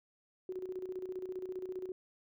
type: tone with tremolo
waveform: sine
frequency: 370 Hz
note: F#4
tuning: in tune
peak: -36 dBFS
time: 0.49-1.92 s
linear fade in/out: 2 ms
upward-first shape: square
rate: 15 Hz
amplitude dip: 60%
effects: none